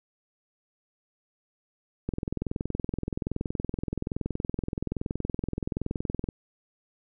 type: click train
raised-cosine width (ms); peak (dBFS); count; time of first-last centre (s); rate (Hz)
3; -16; 90; 2.09-6.288; 21.2
effects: none